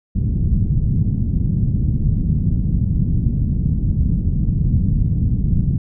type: low-pass noise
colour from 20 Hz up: white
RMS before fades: -17 dBFS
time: 0.15-5.78 s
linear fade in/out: 5 ms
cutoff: 170 Hz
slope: 24 dB/octave
effects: none